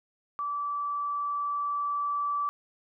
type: tone with level ramp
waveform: sine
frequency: 1158 Hz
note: D6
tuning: 25 cents flat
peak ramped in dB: -29 to -26 dBFS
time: 0.39-2.49 s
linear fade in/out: 0 ms
effects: none